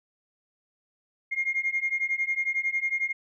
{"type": "beating tone pair", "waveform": "sine", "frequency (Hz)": [2125, 2136], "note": ["C7", "C7"], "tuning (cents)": [26, 35], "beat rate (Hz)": 11, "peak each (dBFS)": [-28, -27], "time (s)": [1.31, 3.13], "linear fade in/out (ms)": 20, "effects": ["tanh soft clip ceiling -17 dBFS"]}